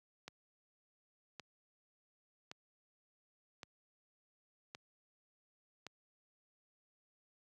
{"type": "click train", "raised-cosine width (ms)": 0.2, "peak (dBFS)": -29, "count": 6, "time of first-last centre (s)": [0.28, 5.867], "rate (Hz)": 0.895, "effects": ["high-pass 100 Hz 12 dB/octave"]}